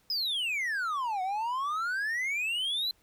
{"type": "exponential two-way sweep", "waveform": "triangle", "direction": "down then up", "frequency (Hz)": [5160, 728, 4123], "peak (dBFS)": -27, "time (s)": [0.1, 2.91], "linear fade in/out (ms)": 2, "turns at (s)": 1.22, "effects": ["pink hiss -67 dBFS RMS until 3.02 s"]}